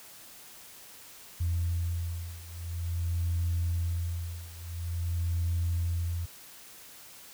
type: beating tone pair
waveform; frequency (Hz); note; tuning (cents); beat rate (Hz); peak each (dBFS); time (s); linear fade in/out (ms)
sine; 85.1 / 85.58; F2 / F2; -44 / -35; 0.48; -30 / -32; 1.4-6.26; 10
effects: tanh soft clip ceiling -21 dBFS + white hiss -50 dBFS RMS until 7.33 s